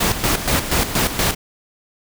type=noise with tremolo; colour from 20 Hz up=pink; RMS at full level=-17 dBFS; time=0-1.35 s; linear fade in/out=10 ms; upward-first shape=square; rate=4.2 Hz; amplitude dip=65%; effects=none